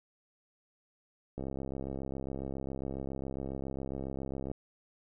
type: click train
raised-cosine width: 2 ms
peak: -25 dBFS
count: 212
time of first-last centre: 1.38-4.515 s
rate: 67.3 Hz
effects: none